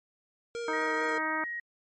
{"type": "tone with vibrato", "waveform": "square", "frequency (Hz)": 465.5, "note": "A#4", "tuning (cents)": -2, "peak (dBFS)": -34, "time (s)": [0.55, 1.18], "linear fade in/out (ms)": 0, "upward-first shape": "triangle", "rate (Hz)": 4.5, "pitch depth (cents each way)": 24}
{"type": "harmonic tone", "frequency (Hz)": 313.7, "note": "D#4", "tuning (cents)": 14, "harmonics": [1, 2, 3, 4, 5, 7], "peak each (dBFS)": [-37, -39, -35, -35, -36, -40], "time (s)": [0.68, 1.44], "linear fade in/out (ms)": 2}
{"type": "tone with pitch glide", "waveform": "sine", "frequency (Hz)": [1900, 1888], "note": ["A#6", "A#6"], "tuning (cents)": [33, 22], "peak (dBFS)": -33, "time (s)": [0.73, 1.6], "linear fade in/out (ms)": 5, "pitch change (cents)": -11, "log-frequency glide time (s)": [0.94, 1.15]}
{"effects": ["MP3 32 kbps"]}